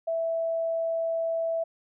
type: tone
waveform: sine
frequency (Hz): 659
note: E5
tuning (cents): -1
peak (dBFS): -25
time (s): 0.07-1.64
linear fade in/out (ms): 10
effects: none